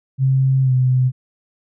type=tone with pitch glide; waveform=sine; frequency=133.1 to 128.05 Hz; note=C3 to C3; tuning=+30 to -37 cents; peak=-12 dBFS; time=0.18-1.12 s; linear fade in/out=50 ms; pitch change=-67 cents; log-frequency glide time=0.62-0.73 s; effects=none